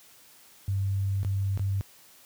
sine tone with dropouts, 97.9 Hz, G2, 2 cents flat, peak -24 dBFS, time 0.68-1.81 s, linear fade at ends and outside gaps 0 ms, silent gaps 1.231-1.248 / 1.575-1.595 s, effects white hiss -55 dBFS RMS until 2.25 s + high-pass 60 Hz 12 dB/octave

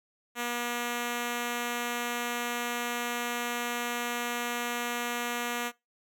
5% pulse tone, 240 Hz, B3, 49 cents flat, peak -19 dBFS, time 0.35-5.72 s, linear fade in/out 50 ms, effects noise-tail reverb RT60 0.2 s tail -21 dB re dry

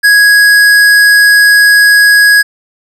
sine tone with hard clipping, 1661.2 Hz, G#6, in tune, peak -4 dBFS, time 0.03-2.43 s, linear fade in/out 20 ms, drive 14 dB, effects none

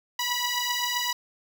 10% pulse beating tone pair, 972 / 979.7 Hz, B5 / B5, -28 / -14 cents, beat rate 7.7 Hz, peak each -21 / -19 dBFS, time 0.19-1.13 s, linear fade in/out 5 ms, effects none

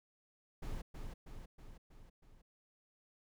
brown noise with echo, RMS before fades -41 dBFS, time 0.62-0.82 s, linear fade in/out 10 ms, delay 320 ms, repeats 5, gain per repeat -4 dB, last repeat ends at 2.42 s, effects none

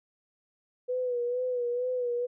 sine tone with vibrato, 492.9 Hz, B4, 3 cents flat, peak -27 dBFS, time 0.88-2.27 s, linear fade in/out 20 ms, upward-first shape sine, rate 2.2 Hz, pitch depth 49 cents each way, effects none

